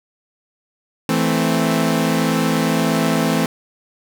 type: chord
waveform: sawtooth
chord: A minor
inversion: second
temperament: equal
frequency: 164.81 / 220 / 261.6 Hz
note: E3 / A3 / C4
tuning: 0 / 0 / 0 cents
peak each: -16 dBFS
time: 1.09-3.46 s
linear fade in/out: 2 ms
effects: none